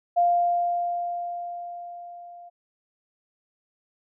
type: tone with level ramp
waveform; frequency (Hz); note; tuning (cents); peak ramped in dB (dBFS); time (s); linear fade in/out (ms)
sine; 698.5; F5; 0; -16 to -42; 0.16-2.5; 20
effects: none